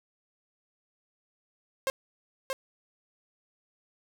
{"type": "tone with echo", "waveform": "sawtooth", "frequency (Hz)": 533, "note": "C5", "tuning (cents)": 32, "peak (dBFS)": -22, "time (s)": [1.87, 1.9], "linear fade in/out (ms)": 0, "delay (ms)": 630, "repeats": 1, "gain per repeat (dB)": -4, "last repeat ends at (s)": 2.53, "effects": []}